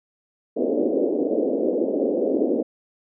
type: band-pass noise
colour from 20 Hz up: pink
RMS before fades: -22 dBFS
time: 0.56-2.63 s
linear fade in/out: 10 ms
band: 250 to 570 Hz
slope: 48 dB/octave
effects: none